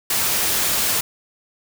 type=noise; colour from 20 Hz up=white; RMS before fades=-20 dBFS; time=0.1-1.01 s; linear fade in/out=5 ms; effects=none